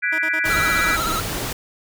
sine chord, G# half-diminished seventh, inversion third, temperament equal, 1480 / 1661.2 / 1975.5 / 2349 Hz, F#6 / G#6 / B6 / D7, 0 / 0 / 0 / 0 cents, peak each -24 / -24 / -24 / -24 dBFS, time 0.02-0.97 s, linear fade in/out 20 ms
15% pulse tone bursts, 317.2 Hz, D#4, 33 cents sharp, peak -23 dBFS, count 10, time 0.12-1.132 s, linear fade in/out 10 ms, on 67 ms, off 38 ms
pink noise, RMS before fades -26 dBFS, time 0.45-1.53 s, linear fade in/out 5 ms
square tone with vibrato, 1325 Hz, E6, 9 cents sharp, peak -23 dBFS, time 0.5-1.2 s, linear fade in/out 0 ms, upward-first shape sine, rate 16 Hz, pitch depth 74 cents each way
effects none

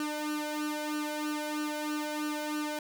sawtooth tone with flanger, 300.9 Hz, D4, 42 cents sharp, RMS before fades -34 dBFS, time 0-2.79 s, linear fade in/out 2 ms, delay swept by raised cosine 0.69 to 1.35 ms, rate 3.1 Hz, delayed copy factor +0.8, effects none

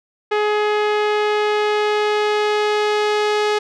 sawtooth tone with low-pass filter sweep, 420.7 Hz, G#4, 22 cents sharp, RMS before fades -18 dBFS, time 0.31-3.59 s, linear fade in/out 10 ms, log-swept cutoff 2700 to 4700 Hz, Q 0.93, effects none

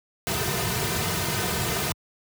pink noise with comb filter, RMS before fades -26 dBFS, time 0.27-1.92 s, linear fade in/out 0 ms, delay 3.6 ms, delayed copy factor -0.75, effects high-pass 80 Hz 12 dB/octave

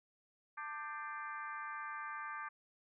harmonic tone with a mistuned harmonic, 296.3 Hz, D4, 15 cents sharp, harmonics 3 / 4 / 5 / 6 / 7 / 8, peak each -50 / -44 / -47 / -53 / -54 / -58 dBFS, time 0.57-2.49 s, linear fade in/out 10 ms, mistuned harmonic 5, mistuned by +100 cents, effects none

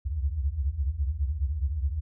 sine tone cluster, 65 / 70 / 79.4 Hz, C2 / C#2 / D#2, -11 / +18 / +36 cents, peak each -30 dBFS, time 0.05-2.01 s, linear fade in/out 20 ms, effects none

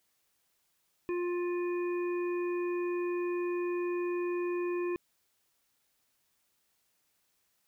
harmonic tone, 352.2 Hz, F4, 15 cents sharp, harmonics 1 / 3 / 5 / 7, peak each -30 / -43 / -49 / -46 dBFS, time 1.09-4.96 s, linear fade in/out 0 ms, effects white hiss -75 dBFS RMS until 7.67 s

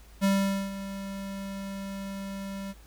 square tone with ADSR envelope, 196 Hz, G3, in tune, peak -21 dBFS, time 0.21-2.74 s, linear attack 32 ms, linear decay 460 ms, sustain -14 dB, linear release 36 ms, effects added 53 Hz sine -50 dBFS peak until 2.86 s + pink hiss -57 dBFS RMS until 2.86 s

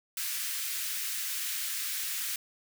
white high-pass noise, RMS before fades -34 dBFS, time 0.17-2.36 s, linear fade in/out 2 ms, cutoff 1500 Hz, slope 24 dB/octave, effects none

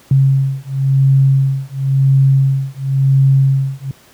sine beating tone pair, 135.1 / 136.05 Hz, C#3 / C#3, -44 / -32 cents, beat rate 0.95 Hz, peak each -12 dBFS, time 0.11-3.91 s, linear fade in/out 2 ms, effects pink hiss -46 dBFS RMS until 4.13 s + high-pass 80 Hz 12 dB/octave

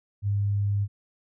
sine tone, 101.3 Hz, G#2, 43 cents flat, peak -22 dBFS, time 0.22-0.88 s, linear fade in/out 50 ms, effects none

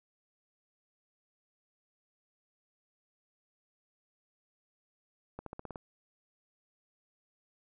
accelerating click train, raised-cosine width 1 ms, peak -27 dBFS, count 7, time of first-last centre 5.39-5.758 s, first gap 73 ms, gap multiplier 0.93, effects none

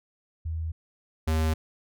sine / square tone pair in turn, 80.7 / 79.31 Hz, E2 / D#2, -36 / +34 cents, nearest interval unison, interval 30 cents, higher first, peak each -28 / -23 dBFS, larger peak second, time 0.45-0.72 / 1.27-1.54 s, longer neither, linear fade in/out 10 ms, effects none

